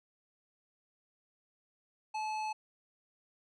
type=tone with tanh clipping; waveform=sine; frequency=863 Hz; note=A5; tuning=34 cents flat; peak=-36 dBFS; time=2.14-2.53 s; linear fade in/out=10 ms; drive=15 dB; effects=resampled to 24000 Hz